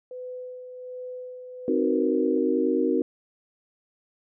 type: tone with tremolo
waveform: sine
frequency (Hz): 503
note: B4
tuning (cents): +32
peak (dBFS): -33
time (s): 0.11-2.38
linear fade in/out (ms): 2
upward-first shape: sine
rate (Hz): 1.3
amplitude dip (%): 45
type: chord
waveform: sine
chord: C half-diminished seventh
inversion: none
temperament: equal with one note detuned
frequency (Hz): 261.6 / 311.1 / 372.8 / 466.2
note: C4 / Eb4 / Gb4 / Bb4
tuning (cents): 0 / 0 / +13 / 0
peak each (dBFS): -26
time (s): 1.68-3.02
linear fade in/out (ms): 2
effects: none